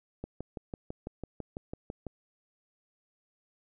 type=click train; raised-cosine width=2 ms; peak=-24 dBFS; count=12; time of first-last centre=0.24-2.067 s; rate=6.02 Hz; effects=none